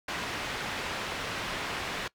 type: low-pass noise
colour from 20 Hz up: white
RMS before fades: -35 dBFS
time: 0.08-2.08 s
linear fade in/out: 5 ms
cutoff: 2700 Hz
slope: 12 dB/octave
effects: noise-tail reverb RT60 0.1 s tail -21 dB re dry